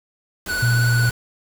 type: band-stop noise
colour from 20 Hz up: pink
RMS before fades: -32 dBFS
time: 0.46-1.11 s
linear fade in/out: 2 ms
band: 100 to 170 Hz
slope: 96 dB/octave
type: tone with vibrato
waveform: square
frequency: 1480 Hz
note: F#6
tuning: in tune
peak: -22 dBFS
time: 0.48-1.11 s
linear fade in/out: 20 ms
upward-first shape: sine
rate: 18 Hz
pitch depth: 28 cents each way
type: tone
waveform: sine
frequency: 119 Hz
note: A#2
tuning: 36 cents sharp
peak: -15 dBFS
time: 0.62-1.1 s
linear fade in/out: 10 ms
effects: none